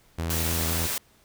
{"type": "tone with vibrato", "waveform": "sawtooth", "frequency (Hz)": 82.3, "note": "E2", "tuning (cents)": -2, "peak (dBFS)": -23, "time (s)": [0.18, 0.87], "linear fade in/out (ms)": 10, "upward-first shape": "triangle", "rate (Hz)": 3.8, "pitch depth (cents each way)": 16}
{"type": "noise", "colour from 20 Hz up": "white", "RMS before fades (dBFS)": -29, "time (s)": [0.3, 0.98], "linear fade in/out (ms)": 2}
{"effects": ["pink hiss -60 dBFS RMS until 1.24 s"]}